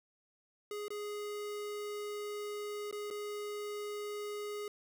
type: tone with dropouts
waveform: square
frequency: 415.3 Hz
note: G#4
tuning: in tune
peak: -39 dBFS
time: 0.71-4.68 s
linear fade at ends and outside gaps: 2 ms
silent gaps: 0.882-0.904 / 2.912-2.926 / 3.103-3.109 s
effects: none